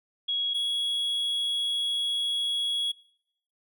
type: tone pair in turn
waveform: sine / triangle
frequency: 3322 / 3338 Hz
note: G#7 / G#7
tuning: 0 / +8 cents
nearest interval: unison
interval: 8 cents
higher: second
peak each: -25 / -24 dBFS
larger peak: second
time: 0.28-0.54 / 0.54-2.92 s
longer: second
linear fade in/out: 10 ms
effects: noise-tail reverb RT60 0.7 s tail -22 dB re dry